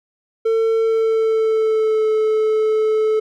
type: tone with pitch glide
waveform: triangle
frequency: 450 to 434.4 Hz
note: A4 to A4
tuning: +39 to -22 cents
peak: -12 dBFS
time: 0.45-3.2 s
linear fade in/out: 10 ms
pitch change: -61 cents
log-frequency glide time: 0.78-2.08 s
effects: none